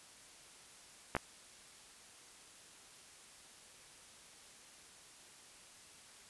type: clicks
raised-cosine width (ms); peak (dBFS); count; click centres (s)
0.5; -18; 2; 1.151 / 1.166
effects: white hiss -58 dBFS RMS until 6.29 s + resampled to 24000 Hz

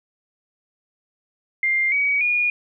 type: tone with pitch steps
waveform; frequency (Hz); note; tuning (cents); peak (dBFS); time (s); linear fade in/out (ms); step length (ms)
sine; 2100 / 2264 / 2440; C7 / C#7 / D#7; +6 / +36 / -34; -17; 1.63-2.5; 2; 290
effects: none

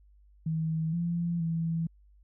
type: tone with pitch steps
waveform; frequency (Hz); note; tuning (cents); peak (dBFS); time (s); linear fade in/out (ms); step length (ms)
sine; 160 / 170.9 / 164.5; D#3 / F3 / E3; +49 / -37 / -3; -27; 0.46-1.87; 5; 470
effects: added 50 Hz sine -56 dBFS peak until 2.23 s

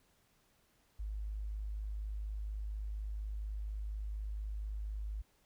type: tone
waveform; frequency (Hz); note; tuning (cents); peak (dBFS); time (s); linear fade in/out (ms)
sine; 52.1; G#1; +6; -37; 0.99-5.22; 10
effects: pink hiss -72 dBFS RMS until 5.45 s

